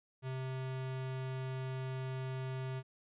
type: tone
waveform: square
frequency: 130.81 Hz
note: C3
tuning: in tune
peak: -38 dBFS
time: 0.22-2.83 s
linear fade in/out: 50 ms
effects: resampled to 8000 Hz